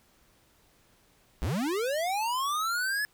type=linear sweep; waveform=square; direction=up; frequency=47.34 to 1727 Hz; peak=-28 dBFS; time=1.42-3.05 s; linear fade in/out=0 ms; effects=pink hiss -64 dBFS RMS until 3.13 s